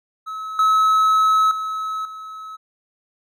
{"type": "tone with level steps", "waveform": "triangle", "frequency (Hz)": 1290, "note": "E6", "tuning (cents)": -38, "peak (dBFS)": [-25, -11, -21, -30], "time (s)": [0.26, 2.57], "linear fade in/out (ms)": 20, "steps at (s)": [0.59, 1.51, 2.05], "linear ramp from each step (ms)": 2, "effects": []}